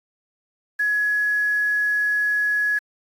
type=tone with quantisation; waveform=sine; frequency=1683 Hz; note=G#6; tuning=23 cents sharp; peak=-18 dBFS; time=0.79-2.79 s; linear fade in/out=10 ms; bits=7; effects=AAC 64 kbps